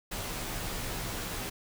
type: noise with comb filter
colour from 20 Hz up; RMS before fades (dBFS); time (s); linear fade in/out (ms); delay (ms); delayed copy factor
pink; -36; 0.11-1.5; 10; 14; -0.7
effects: none